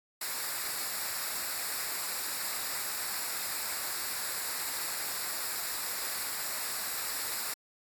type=noise with comb filter; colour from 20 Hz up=white; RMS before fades=-35 dBFS; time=0.21-7.54 s; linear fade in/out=5 ms; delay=0.32 ms; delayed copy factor=-0.65; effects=AAC 64 kbps